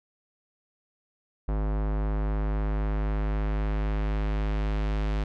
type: tone with low-pass filter sweep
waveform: square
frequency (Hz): 51.91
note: G#1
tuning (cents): 0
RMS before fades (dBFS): -27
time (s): 1.48-5.24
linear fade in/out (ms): 5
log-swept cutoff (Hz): 1100 to 3700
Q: 0.85
effects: none